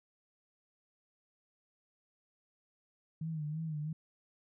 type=tone with vibrato; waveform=sine; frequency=155.6 Hz; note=D#3; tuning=in tune; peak=-35 dBFS; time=3.21-3.93 s; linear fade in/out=5 ms; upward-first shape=sine; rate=3 Hz; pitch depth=76 cents each way; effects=none